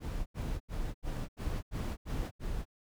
brown noise bursts, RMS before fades -35 dBFS, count 8, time 0-2.654 s, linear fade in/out 50 ms, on 260 ms, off 82 ms, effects none

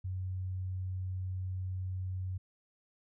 sine tone, 92.9 Hz, F#2, 7 cents sharp, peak -34 dBFS, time 0.04-2.38 s, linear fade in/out 10 ms, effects none

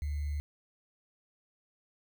sine tone with sample-and-hold, 73.2 Hz, D2, 5 cents flat, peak -31 dBFS, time 0.02-0.4 s, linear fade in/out 0 ms, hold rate 2100 Hz, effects none

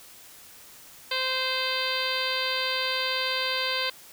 harmonic tone with a mistuned harmonic, 519 Hz, C5, 14 cents flat, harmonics 1 / 2 / 3 / 4 / 5 / 6 / 7 / 8 / 9, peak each -34 / -34 / -34 / -34 / -34 / -34 / -34 / -34 / -34 dBFS, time 1.11-3.9 s, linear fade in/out 5 ms, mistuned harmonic 8, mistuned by -25 cents, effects white hiss -49 dBFS RMS until 4.12 s

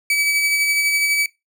40% pulse tone with tremolo, 2289 Hz, D7, 45 cents flat, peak -14 dBFS, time 0.1-1.26 s, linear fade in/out 2 ms, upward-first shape sine, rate 12 Hz, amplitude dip 30%, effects noise-tail reverb RT60 0.2 s tail -20 dB re dry

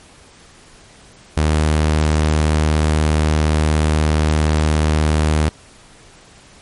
sawtooth tone, 77 Hz, D#2, 17 cents flat, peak -9 dBFS, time 1.37-5.49 s, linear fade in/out 0 ms, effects pink hiss -45 dBFS RMS until 6.61 s + MP3 48 kbps

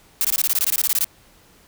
blue noise bursts, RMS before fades -19 dBFS, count 15, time 0.21-1.044 s, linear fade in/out 0 ms, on 36 ms, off 21 ms, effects pink hiss -53 dBFS RMS until 1.67 s

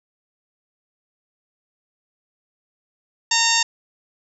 harmonic tone, 918 Hz, A#5, 27 cents flat, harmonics 1 / 2 / 3 / 4 / 5 / 6 / 7 / 8, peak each -24 / -24 / -24 / -24 / -24 / -24 / -24 / -24 dBFS, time 3.31-3.63 s, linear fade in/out 5 ms, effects none

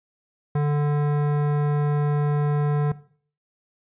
sine tone with hard clipping, 146.83 Hz, D3, in tune, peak -21 dBFS, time 0.55-2.92 s, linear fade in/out 5 ms, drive 16 dB, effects noise-tail reverb RT60 0.5 s tail -18 dB re dry + resampled to 8000 Hz

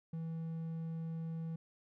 triangle tone, 163.2 Hz, E3, 17 cents flat, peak -36 dBFS, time 0.13-1.56 s, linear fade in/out 5 ms, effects none

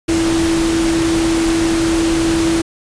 sine tone in noise, 329.6 Hz, E4, in tune, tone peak -13 dBFS, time 0.08-2.62 s, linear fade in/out 10 ms, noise pink, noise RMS -21 dBFS, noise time 0.08-2.62 s, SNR +5 dB, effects resampled to 22050 Hz

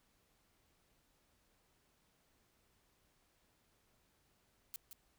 blue noise with echo, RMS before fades -45 dBFS, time 4.74-4.76 s, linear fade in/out 0 ms, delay 170 ms, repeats 1, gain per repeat -7 dB, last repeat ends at 4.93 s, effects pink hiss -75 dBFS RMS until 5.18 s

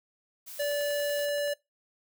blue noise, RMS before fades -43 dBFS, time 0.46-1.27 s, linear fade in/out 20 ms
square tone, 580 Hz, D5, 22 cents flat, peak -28 dBFS, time 0.59-1.54 s, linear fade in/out 10 ms
click train, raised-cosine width 0.3 ms, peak -34 dBFS, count 10, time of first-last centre 0.62-1.477 s, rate 10.5 Hz
effects noise-tail reverb RT60 0.2 s tail -22 dB re dry

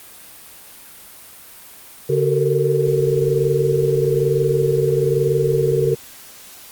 sine tone cluster, 141 / 378.8 / 444.1 / 465.2 Hz, C#3 / F#4 / A4 / A#4, +30 / +41 / +16 / -4 cents, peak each -20 dBFS, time 2.09-5.95 s, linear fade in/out 10 ms, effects white hiss -41 dBFS RMS until 6.71 s + Opus 32 kbps

